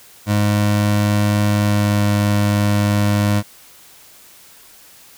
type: tone with pitch glide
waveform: 25% pulse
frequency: 103.83 to 102.99 Hz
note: G#2 to G#2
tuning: 0 to -14 cents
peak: -10 dBFS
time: 0.26-3.43 s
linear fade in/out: 50 ms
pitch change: -14 cents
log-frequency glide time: 1.5-2.07 s
effects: white hiss -45 dBFS RMS until 5.17 s